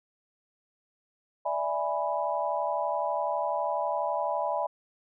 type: chord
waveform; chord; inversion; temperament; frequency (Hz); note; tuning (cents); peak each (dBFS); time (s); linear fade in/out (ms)
sine; E dominant seventh; third; equal; 587.3 / 659.3 / 830.6 / 987.8; D5 / E5 / G#5 / B5; 0 / 0 / 0 / 0; -32; 1.45-4.67; 10
effects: none